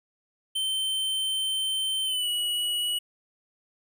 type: tone with pitch glide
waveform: square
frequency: 3100 to 2926 Hz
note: G7 to F#7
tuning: -20 to -20 cents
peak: -26 dBFS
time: 0.55-2.99 s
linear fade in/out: 10 ms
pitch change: -100 cents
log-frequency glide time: 2.04-2.29 s
effects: none